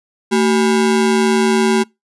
square ring-modulated tone, 301.6 Hz, D4, 46 cents sharp, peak -9 dBFS, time 0.31-1.84 s, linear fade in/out 20 ms, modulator 78.6 Hz, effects noise-tail reverb RT60 0.2 s tail -26 dB re dry + resampled to 24000 Hz

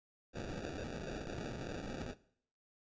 white noise with sample-and-hold, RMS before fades -43 dBFS, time 0.33-2.15 s, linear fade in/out 50 ms, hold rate 1050 Hz, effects noise-tail reverb RT60 0.6 s tail -18 dB re dry + resampled to 16000 Hz

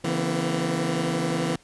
20% pulse tone cluster, 140.8 / 166.5 / 235.7 / 255.5 Hz, C#3 / E3 / A#3 / C4, +27 / +18 / +19 / -41 cents, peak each -27 / -21 / -27 / -26 dBFS, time 0.04-1.56 s, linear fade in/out 5 ms, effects pink hiss -56 dBFS RMS until 1.63 s + resampled to 24000 Hz

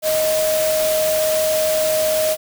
sine tone in noise, 625 Hz, D#5, 8 cents sharp, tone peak -16 dBFS, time 0.02-2.37 s, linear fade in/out 50 ms, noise white, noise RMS -24 dBFS, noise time 0.02-2.37 s, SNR +5 dB, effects none

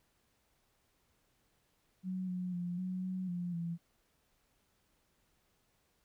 sine tone with pitch steps, 185.6 / 181.4 / 175.9 / 184.4 / 185.7 / 176 / 169.1 Hz, F#3 / F#3 / F3 / F#3 / F#3 / F3 / E3, +6 / -34 / +13 / -6 / +7 / +14 / +44 cents, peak -35 dBFS, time 2.03-3.78 s, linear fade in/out 50 ms, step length 250 ms, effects pink hiss -75 dBFS RMS until 6.04 s

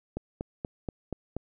click train, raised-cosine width 2 ms, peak -19 dBFS, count 6, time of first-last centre 0.17-1.366 s, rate 4.18 Hz, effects none

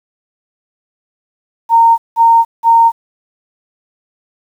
sine tone bursts, 920 Hz, A#5, 23 cents flat, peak -4 dBFS, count 3, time 1.69-2.92 s, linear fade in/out 50 ms, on 290 ms, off 180 ms, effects 7-bit

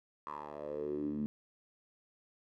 10% pulse tone with band-pass filter sweep, 74.2 Hz, D2, 18 cents sharp, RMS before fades -39 dBFS, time 0.27-1.26 s, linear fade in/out 0 ms, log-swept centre 1100 to 210 Hz, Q 6.2, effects none

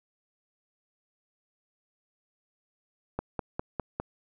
click train, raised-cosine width 1 ms, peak -16 dBFS, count 5, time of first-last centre 3.19-4 s, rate 4.94 Hz, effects none

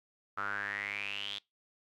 sawtooth tone with band-pass filter sweep, 101.3 Hz, G#2, 43 cents flat, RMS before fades -38 dBFS, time 0.37-1.39 s, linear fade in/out 10 ms, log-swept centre 1300 to 3500 Hz, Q 9, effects noise-tail reverb RT60 0.2 s tail -24 dB re dry

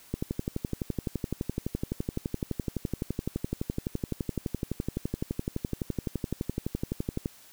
click train, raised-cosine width 3 ms, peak -16 dBFS, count 85, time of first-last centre 0.14-7.259 s, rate 11.8 Hz, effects white hiss -54 dBFS RMS until 7.52 s

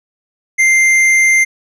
triangle tone with hard clipping, 2093 Hz, C7, in tune, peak -9 dBFS, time 0.58-1.45 s, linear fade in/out 20 ms, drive 12 dB, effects none

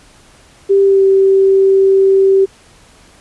sine tone with pitch glide, 394 to 387.2 Hz, G4 to G4, +9 to -21 cents, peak -6 dBFS, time 0.69-2.46 s, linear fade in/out 20 ms, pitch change -30 cents, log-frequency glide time 0.82-1.04 s, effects pink hiss -45 dBFS RMS until 3.2 s + resampled to 24000 Hz

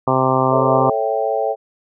harmonic tone, 130.81 Hz, C3, in tune, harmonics 1 / 2 / 3 / 4 / 5 / 6 / 7 / 8 / 9, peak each -22 / -22 / -22 / -22 / -22 / -22 / -22 / -22 / -22 dBFS, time 0.07-0.9 s, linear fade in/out 5 ms
sine chord, A dominant seventh, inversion none, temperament equal, 440 / 554.4 / 659.3 / 784 Hz, A4 / C#5 / E5 / G5, 0 / 0 / 0 / 0 cents, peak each -22 dBFS, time 0.5-1.56 s, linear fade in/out 50 ms
effects none

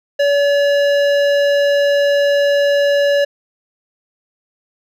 sine tone with hard clipping, 570 Hz, C#5, 48 cents sharp, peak -13 dBFS, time 0.19-3.25 s, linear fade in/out 10 ms, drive 14 dB, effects none

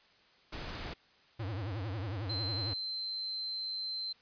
pink noise, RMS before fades -41 dBFS, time 0.52-0.94 s, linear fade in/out 10 ms
square tone with vibrato, 102.5 Hz, G#2, 22 cents flat, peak -36 dBFS, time 1.39-2.74 s, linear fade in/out 10 ms, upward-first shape triangle, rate 11 Hz, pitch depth 270 cents each way
sine tone, 4101 Hz, C8, 36 cents flat, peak -35 dBFS, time 2.29-4.13 s, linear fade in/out 10 ms
effects white hiss -64 dBFS RMS until 4.21 s + resampled to 11025 Hz

